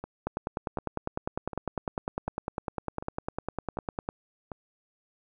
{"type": "two click trains", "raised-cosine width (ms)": 1, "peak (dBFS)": [-23, -16], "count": [7, 39], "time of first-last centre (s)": [[0.04, 4.518], [0.27, 4.089]], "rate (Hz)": [1.34, 9.95], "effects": []}